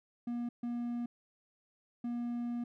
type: tone bursts at uneven times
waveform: triangle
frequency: 239 Hz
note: A#3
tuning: 43 cents sharp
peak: -32 dBFS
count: 3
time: 0.27-0.49 / 0.63-1.06 / 2.04-2.64 s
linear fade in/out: 5 ms
effects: none